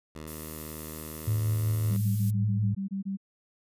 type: tone with pitch glide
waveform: 10% pulse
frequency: 77.78 to 79.92 Hz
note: D#2 to D#2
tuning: 0 to +47 cents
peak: -31 dBFS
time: 0.15-1.97 s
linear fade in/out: 5 ms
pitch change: +47 cents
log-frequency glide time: 1.03-1.79 s
type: noise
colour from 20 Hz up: violet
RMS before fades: -40 dBFS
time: 0.27-2.31 s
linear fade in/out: 10 ms
type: tone with tremolo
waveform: sine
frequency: 107.3 Hz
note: A2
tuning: 43 cents flat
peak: -23 dBFS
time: 1.27-2.75 s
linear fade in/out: 10 ms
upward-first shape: sine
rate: 5.3 Hz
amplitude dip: 25%
type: tone bursts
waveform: sine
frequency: 194.8 Hz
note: G3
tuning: 11 cents flat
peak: -29 dBFS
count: 9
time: 1.9-3.172 s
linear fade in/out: 20 ms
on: 120 ms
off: 24 ms
effects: resampled to 32000 Hz